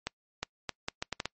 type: accelerating click train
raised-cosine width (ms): 0.2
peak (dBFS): -14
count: 8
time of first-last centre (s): 0.07-1.256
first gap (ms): 360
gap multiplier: 0.73
effects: noise-tail reverb RT60 0.1 s tail -26 dB re dry + MP3 32 kbps